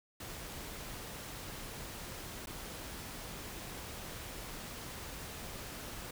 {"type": "noise with dropouts", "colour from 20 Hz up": "pink", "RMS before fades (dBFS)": -45, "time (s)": [0.2, 6.11], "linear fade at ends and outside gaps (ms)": 5, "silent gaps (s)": [2.46, 2.47], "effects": []}